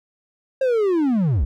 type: linear sweep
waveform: triangle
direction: down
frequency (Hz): 542 to 50.4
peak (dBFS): -14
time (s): 0.61-1.45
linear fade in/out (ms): 5
effects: none